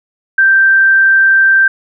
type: tone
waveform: sine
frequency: 1568 Hz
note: G6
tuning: in tune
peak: -5 dBFS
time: 0.38-1.68 s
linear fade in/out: 5 ms
effects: none